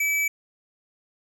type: tone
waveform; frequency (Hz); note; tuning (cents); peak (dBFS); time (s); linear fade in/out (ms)
square; 2300; D7; -37; -22; 0-0.28; 5
effects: none